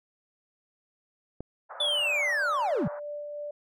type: click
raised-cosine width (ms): 2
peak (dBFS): -23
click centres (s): 1.406
type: band-pass noise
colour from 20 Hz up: pink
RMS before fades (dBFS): -43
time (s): 1.69-3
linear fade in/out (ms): 20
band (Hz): 550 to 1600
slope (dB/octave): 48
type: linear sweep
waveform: triangle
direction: down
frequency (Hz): 3520 to 116.54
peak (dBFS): -23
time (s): 1.8-2.88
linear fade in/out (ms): 5
type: tone with tremolo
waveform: sine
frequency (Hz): 588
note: D5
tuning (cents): +2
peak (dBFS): -33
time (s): 1.8-3.51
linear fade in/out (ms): 5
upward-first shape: sine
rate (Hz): 3.2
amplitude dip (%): 25
effects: none